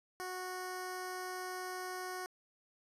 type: tone with notch filter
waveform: 10% pulse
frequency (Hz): 367.7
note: F#4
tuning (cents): -11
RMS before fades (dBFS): -42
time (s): 0.2-2.26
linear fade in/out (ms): 0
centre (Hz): 2600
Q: 1.7
effects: resampled to 32000 Hz + 12-bit